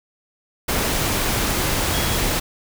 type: tone in noise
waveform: sine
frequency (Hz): 3322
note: G#7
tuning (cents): 0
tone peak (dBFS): -30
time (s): 1.93-2.17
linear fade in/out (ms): 10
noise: pink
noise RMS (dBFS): -21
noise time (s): 0.68-2.4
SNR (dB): -12
effects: none